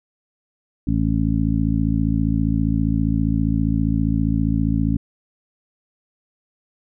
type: harmonic tone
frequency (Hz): 55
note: A1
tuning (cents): 0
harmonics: 1 / 2 / 3 / 4 / 5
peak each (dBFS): -23 / -23 / -23 / -23 / -23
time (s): 0.87-4.97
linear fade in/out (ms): 5
effects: none